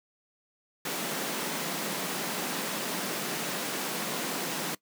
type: high-pass noise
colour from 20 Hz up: pink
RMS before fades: -33 dBFS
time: 0.85-4.75 s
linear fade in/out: 5 ms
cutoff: 160 Hz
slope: 48 dB/octave
effects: noise-tail reverb RT60 0.1 s tail -21 dB re dry